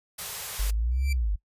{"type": "band-stop noise", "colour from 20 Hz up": "white", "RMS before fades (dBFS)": -35, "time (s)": [0.18, 0.71], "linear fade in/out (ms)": 10, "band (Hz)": [190, 380], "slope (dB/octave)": 96}
{"type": "linear two-way sweep", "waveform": "sine", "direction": "up then down", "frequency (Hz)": [46.25, 69.3, 46.25], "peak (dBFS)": -23, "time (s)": [0.59, 1.36], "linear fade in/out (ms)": 10, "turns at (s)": 1.09}
{"type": "tone with exponential growth", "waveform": "sawtooth", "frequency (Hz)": 2338, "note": "D7", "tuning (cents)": -8, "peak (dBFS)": -28, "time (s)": [0.91, 1.13], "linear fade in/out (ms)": 5, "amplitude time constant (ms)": 46}
{"effects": ["noise-tail reverb RT60 0.1 s tail -21 dB re dry", "resampled to 32000 Hz"]}